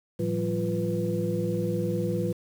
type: tone cluster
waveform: sine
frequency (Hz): 109.8 / 170.4 / 190.3 / 346.5 / 492.3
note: A2 / F3 / F#3 / F4 / B4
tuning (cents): -3 / -42 / +49 / -14 / -6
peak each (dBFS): -31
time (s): 0.19-2.33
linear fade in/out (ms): 10
effects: tanh soft clip ceiling -13 dBFS + 8-bit